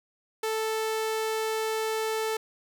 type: tone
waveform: sawtooth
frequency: 440 Hz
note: A4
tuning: in tune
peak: -23 dBFS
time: 0.43-2.37 s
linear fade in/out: 5 ms
effects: none